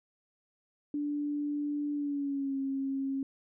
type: tone with pitch glide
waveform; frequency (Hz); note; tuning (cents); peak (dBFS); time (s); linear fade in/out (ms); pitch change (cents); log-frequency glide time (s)
sine; 292.2 to 271.1; D4 to C#4; -9 to -38; -30; 0.94-3.23; 2; -129; 1.93-2.57
effects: none